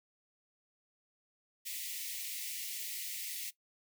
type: high-pass noise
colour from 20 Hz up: white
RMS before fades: -41 dBFS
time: 1.65-3.51 s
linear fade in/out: 20 ms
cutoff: 1900 Hz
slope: 96 dB/octave
effects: noise-tail reverb RT60 0.1 s tail -17 dB re dry